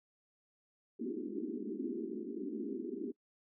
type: band-pass noise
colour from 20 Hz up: white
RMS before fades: -40 dBFS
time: 0.99-3.12 s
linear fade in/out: 10 ms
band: 210 to 400 Hz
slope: 96 dB/octave
effects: noise-tail reverb RT60 0.1 s tail -23 dB re dry